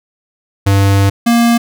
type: tone pair in turn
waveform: square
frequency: 98.7 / 234.7 Hz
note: G2 / A#3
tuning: +12 / +12 cents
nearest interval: octave + minor third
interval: 1500 cents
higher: second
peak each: -8 dBFS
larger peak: neither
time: 0.66-1.1 / 1.26-1.58 s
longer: first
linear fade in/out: 10 ms
effects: none